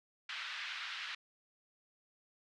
pink band-pass noise, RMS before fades -43 dBFS, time 0.29-1.15 s, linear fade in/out 5 ms, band 1400 to 4000 Hz, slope 24 dB/octave, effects none

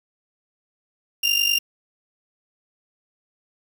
30% pulse tone with amplitude modulation, 2794 Hz, F7, in tune, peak -12 dBFS, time 1.23-1.59 s, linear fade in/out 10 ms, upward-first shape sine, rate 49.8 Hz, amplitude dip 70%, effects 7-bit

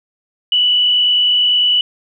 sine tone with frequency modulation, 2960 Hz, F#7, in tune, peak -10 dBFS, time 0.52-1.81 s, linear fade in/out 2 ms, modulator 49 Hz, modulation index 1, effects none

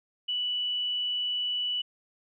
sine tone, 2960 Hz, F#7, in tune, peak -27 dBFS, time 0.28-1.82 s, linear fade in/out 10 ms, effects none

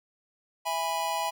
square chord, E major, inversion none, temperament just, 659.3 / 824.1 / 988.9 Hz, E5 / G#5 / B5, 0 / -14 / +2 cents, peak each -35 / -32 / -32 dBFS, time 0.65-1.31 s, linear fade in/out 20 ms, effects none

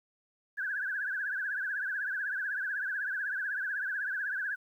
sine tone with vibrato, 1592 Hz, G6, 26 cents sharp, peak -31 dBFS, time 0.57-4.56 s, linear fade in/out 20 ms, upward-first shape triangle, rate 16 Hz, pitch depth 150 cents each way, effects 11-bit

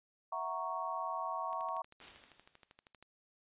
sine chord, F# dominant seventh, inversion third, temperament equal, 659.3 / 740 / 932.3 / 1108.7 Hz, E5 / F#5 / A#5 / C#6, 0 / 0 / 0 / 0 cents, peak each -43 / -43 / -41 / -39 dBFS, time 0.32-1.82 s, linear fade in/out 5 ms
click train, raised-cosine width 0.2 ms, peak -38 dBFS, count 20, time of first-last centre 1.53-3.026 s, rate 12.7 Hz
white noise with exponential decay, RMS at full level -48 dBFS, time 2.01-2.93 s, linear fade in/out 1 ms, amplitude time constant 200 ms
effects resampled to 8000 Hz

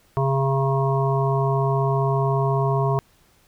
harmonic tone, 135.8 Hz, C#3, 35 cents flat, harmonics 1 / 3 / 5 / 7 / 8, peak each -20 / -25 / -27 / -28 / -29 dBFS, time 0.17-2.99 s, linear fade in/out 0 ms, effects pink hiss -59 dBFS RMS until 3.47 s

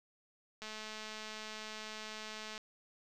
click train, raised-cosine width 0.2 ms, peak -28 dBFS, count 424, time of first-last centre 0.62-2.578 s, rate 216 Hz, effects none

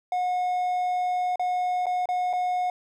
triangle tone with dropouts, 725 Hz, F#5, 35 cents flat, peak -21 dBFS, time 0.12-2.7 s, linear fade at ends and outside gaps 2 ms, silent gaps 1.358-1.395 / 1.858-1.866 / 2.057-2.088 / 2.33-2.334 s, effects none

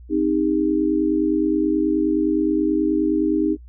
sine chord, C minor, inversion none, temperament equal with one note detuned, 261.6 / 311.1 / 401.6 Hz, C4 / Eb4 / G4, 0 / 0 / +42 cents, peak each -24 / -18 / -24 dBFS, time 0.09-3.57 s, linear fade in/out 50 ms, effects noise-tail reverb RT60 0.1 s tail -25 dB re dry + added 60 Hz sine -39 dBFS peak until 3.68 s

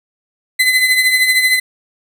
35% pulse tone with tremolo, 2027 Hz, B6, 45 cents sharp, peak -6 dBFS, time 0.59-1.6 s, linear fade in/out 10 ms, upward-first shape triangle, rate 13 Hz, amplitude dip 60%, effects none

